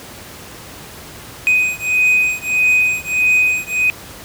triangle beating tone pair, 2500 / 2501.6 Hz, D#7 / D#7, +8 / +9 cents, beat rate 1.6 Hz, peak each -14 dBFS, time 1.47-3.9 s, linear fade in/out 0 ms, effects pink hiss -35 dBFS RMS until 4.24 s + high-pass 60 Hz 12 dB/octave

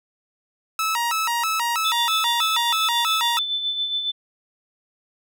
sawtooth tone with vibrato, 1108.7 Hz, C#6, in tune, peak -17 dBFS, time 0.79-3.39 s, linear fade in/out 2 ms, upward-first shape square, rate 3.1 Hz, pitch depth 280 cents each way
sine tone with tremolo, 3520 Hz, A7, in tune, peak -20 dBFS, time 1.84-4.12 s, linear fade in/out 20 ms, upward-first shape sine, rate 7.2 Hz, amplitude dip 50%
effects none

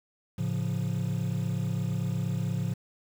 triangle chord, A augmented, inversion none, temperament equal, 110 / 138.59 / 174.61 Hz, A2 / C#3 / E#3, 0 / 0 / 0 cents, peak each -29 dBFS, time 0.38-2.74 s, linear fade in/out 10 ms, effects tanh soft clip ceiling -19 dBFS + 8-bit

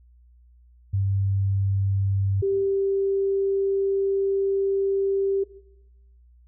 sine tone pair in turn, 98 / 392 Hz, G2 / G4, 0 / 0 cents, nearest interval 2 octaves, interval 2400 cents, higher second, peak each -20 dBFS, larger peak neither, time 0.93-2.42 / 2.42-5.44 s, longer second, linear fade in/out 10 ms, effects noise-tail reverb RT60 0.9 s tail -18 dB re dry + added 60 Hz sine -51 dBFS peak until 6.47 s

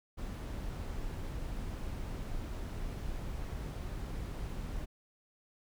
brown noise, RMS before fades -39 dBFS, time 0.17-4.86 s, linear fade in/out 20 ms, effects none

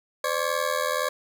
20% pulse ring-modulated tone, 554.4 Hz, C#5, in tune, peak -16 dBFS, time 0.24-1.09 s, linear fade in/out 2 ms, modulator 40.7 Hz, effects none

